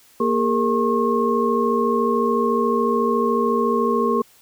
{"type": "tone cluster", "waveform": "sine", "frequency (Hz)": [234.1, 408.6, 462.5, 1082], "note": ["A#3", "G#4", "A#4", "C#6"], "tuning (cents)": [8, -28, -14, -42], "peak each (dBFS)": -22, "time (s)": [0.2, 4.22], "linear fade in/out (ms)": 5, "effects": ["white hiss -53 dBFS RMS until 4.41 s"]}